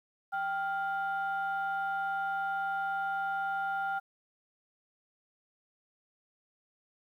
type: tone pair together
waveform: sine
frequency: 784 / 1401.8 Hz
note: G5 / F6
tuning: 0 / +6 cents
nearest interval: minor seventh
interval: 1006 cents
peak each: -31 / -33 dBFS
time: 0.32-4 s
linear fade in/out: 20 ms
effects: tanh soft clip ceiling -25 dBFS + 11-bit